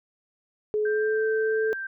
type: tone with pitch glide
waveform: sine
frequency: 424.7 to 438.7 Hz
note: G#4 to A4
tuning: +39 to -5 cents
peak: -22 dBFS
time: 0.74-1.73 s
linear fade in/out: 0 ms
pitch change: +56 cents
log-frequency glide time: 0.87-1.25 s
type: tone with vibrato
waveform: sine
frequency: 1568 Hz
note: G6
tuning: in tune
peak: -30 dBFS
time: 0.85-1.87 s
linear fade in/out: 5 ms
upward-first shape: sine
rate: 1.5 Hz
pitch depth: 11 cents each way
effects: none